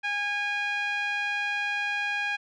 5% pulse tone with low-pass filter, 819 Hz, G#5, 24 cents flat, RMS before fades -29 dBFS, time 0.03-2.37 s, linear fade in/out 20 ms, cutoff 2100 Hz, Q 3.6, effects none

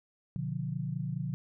sine chord, B diminished, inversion none, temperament just, 123.47 / 148.16 / 177.8 Hz, B2 / D3 / F3, 0 / +16 / +31 cents, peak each -37 / -35 / -37 dBFS, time 0.36-1.34 s, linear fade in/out 0 ms, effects none

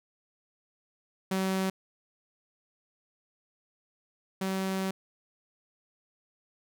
sawtooth tone pair in turn, 190 / 190.78 Hz, F#3 / G3, +46 / -47 cents, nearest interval unison, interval 7 cents, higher second, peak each -23 / -25 dBFS, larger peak first, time 1.31-1.7 / 4.41-4.91 s, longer second, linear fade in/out 5 ms, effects none

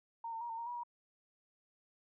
sine tone with pitch steps, 922 / 905 / 948 / 907 / 932 / 967 / 955 Hz, A#5 / A5 / A#5 / A#5 / A#5 / B5 / A#5, -19 / +48 / +29 / -48 / -1 / -37 / +42 cents, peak -39 dBFS, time 0.24-0.835 s, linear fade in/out 5 ms, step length 85 ms, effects none

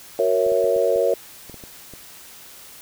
sine chord, F# dominant seventh, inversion none, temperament equal, 370 / 466.2 / 554.4 / 659.3 Hz, F#4 / A#4 / C#5 / E5, 0 / 0 / 0 / 0 cents, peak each -25 / -20 / -20 / -24 dBFS, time 0.19-1.14 s, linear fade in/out 2 ms
clicks, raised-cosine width 2 ms, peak -26 dBFS, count 9, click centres 0.465 / 0.519 / 0.642 / 0.763 / 0.96 / 1.497 / 1.543 / 1.638 / 1.937 s
effects white hiss -43 dBFS RMS until 2.81 s

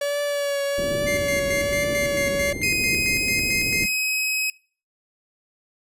45% pulse tone with vibrato, 570 Hz, C#5, 48 cents sharp, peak -22 dBFS, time 0.01-2.53 s, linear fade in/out 5 ms, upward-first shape triangle, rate 1.2 Hz, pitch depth 31 cents each way
white low-pass noise, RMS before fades -31 dBFS, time 0.78-3.86 s, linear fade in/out 5 ms, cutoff 390 Hz, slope 24 dB/octave
45% pulse tone with tremolo, 2100 Hz, C7, 6 cents sharp, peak -24 dBFS, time 1.06-3.89 s, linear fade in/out 20 ms, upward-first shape square, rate 4.5 Hz, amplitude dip 65%
sawtooth tone with pitch glide, 2508 to 2543 Hz, D#7 to D#7, +13 to +37 cents, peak -18 dBFS, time 2.63-4.5 s, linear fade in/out 2 ms, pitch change +24 cents, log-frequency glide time 2.73-4.23 s
effects noise-tail reverb RT60 0.4 s tail -22 dB re dry + resampled to 32000 Hz

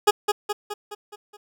20% pulse tone with echo, 415.3 Hz, G#4, in tune, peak -8 dBFS, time 0.07-0.11 s, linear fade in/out 10 ms, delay 210 ms, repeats 6, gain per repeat -5 dB, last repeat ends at 1.37 s, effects none

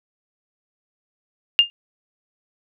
sine tone with exponential decay, 2815 Hz, F7, 13 cents sharp, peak -5 dBFS, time 1.59-1.7 s, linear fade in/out 0 ms, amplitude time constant 23 ms, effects none

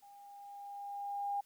sine tone with level ramp, 807 Hz, G#5, 50 cents flat, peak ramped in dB -55 to -32 dBFS, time 0.02-1.41 s, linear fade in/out 10 ms, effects white hiss -70 dBFS RMS until 1.45 s

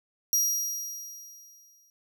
sawtooth tone with exponential decay, 5720 Hz, F8, 41 cents sharp, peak -18 dBFS, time 0.33-1.9 s, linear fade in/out 1 ms, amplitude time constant 340 ms, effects none

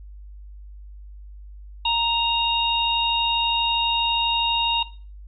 harmonic tone, 932.3 Hz, A#5, in tune, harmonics 1 / 3 / 4, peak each -23 / -23 / -23 dBFS, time 1.85-4.83 s, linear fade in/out 5 ms, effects noise-tail reverb RT60 0.4 s tail -18 dB re dry + added 50 Hz sine -38 dBFS peak until 5.27 s

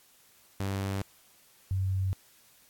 sawtooth / sine tone pair in turn, 97.8 / 94.96 Hz, G2 / F#2, -4 / +45 cents, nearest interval minor second, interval 51 cents, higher first, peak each -26 dBFS, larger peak neither, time 0.6-1.02 / 1.71-2.13 s, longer neither, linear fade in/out 0 ms, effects white hiss -61 dBFS RMS until 2.69 s + AAC 64 kbps

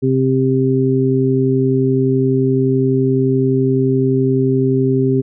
harmonic tone, 131.7 Hz, C3, 12 cents sharp, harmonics 1 / 2 / 3, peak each -16 / -16 / -16 dBFS, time 0.02-5.22 s, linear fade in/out 20 ms, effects none

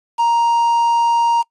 triangle tone with quantisation, 935 Hz, A#5, 5 cents sharp, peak -10 dBFS, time 0.18-1.43 s, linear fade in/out 20 ms, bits 6, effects noise-tail reverb RT60 0.1 s tail -24 dB re dry + resampled to 22050 Hz

